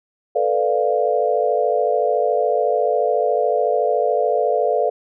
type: chord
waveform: sine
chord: B half-diminished seventh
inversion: third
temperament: equal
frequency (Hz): 440 / 493.9 / 587.3 / 698.5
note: A4 / B4 / D5 / F5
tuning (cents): 0 / 0 / 0 / 0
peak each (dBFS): -21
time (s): 0.35-4.9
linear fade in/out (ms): 10
effects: none